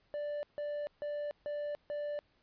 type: tone bursts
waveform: triangle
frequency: 587.3 Hz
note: D5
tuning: in tune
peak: -33 dBFS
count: 5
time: 0.14-2.19 s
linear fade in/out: 0 ms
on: 290 ms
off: 150 ms
effects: pink hiss -72 dBFS RMS until 2.42 s + resampled to 11025 Hz